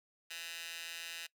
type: tone with high-pass filter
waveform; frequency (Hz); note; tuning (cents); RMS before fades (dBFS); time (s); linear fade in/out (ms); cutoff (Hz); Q
15% pulse; 167.1; E3; +24; -45; 0.3-1.27; 10; 2500; 1.6
effects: noise-tail reverb RT60 0.1 s tail -21 dB re dry